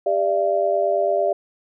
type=tone cluster; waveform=sine; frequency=398.7 / 589 / 678 Hz; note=G4 / D5 / E5; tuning=+29 / +5 / +49 cents; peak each=-24 / -20 / -21 dBFS; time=0.06-1.33 s; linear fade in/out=5 ms; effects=none